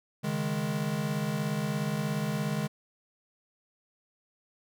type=chord; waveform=square; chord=C# suspended second; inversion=none; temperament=equal; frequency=138.59 / 155.56 / 207.7 Hz; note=C#3 / D#3 / G#3; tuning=0 / 0 / 0 cents; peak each=-36 / -33 / -33 dBFS; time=0.23-2.68 s; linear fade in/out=20 ms; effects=none